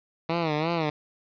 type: tone with vibrato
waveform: 10% pulse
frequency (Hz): 160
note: D#3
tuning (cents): +49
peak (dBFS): -16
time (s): 0.29-0.9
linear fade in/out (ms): 5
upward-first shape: sine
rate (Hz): 2.9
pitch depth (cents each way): 120
effects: resampled to 11025 Hz + 7-bit